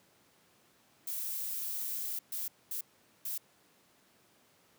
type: noise bursts at uneven times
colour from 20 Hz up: violet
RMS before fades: -37 dBFS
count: 4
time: 1.07-2.19 / 2.32-2.48 / 2.71-2.81 / 3.25-3.38 s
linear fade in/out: 5 ms
effects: pink hiss -66 dBFS RMS until 4.78 s + high-pass 150 Hz 12 dB/octave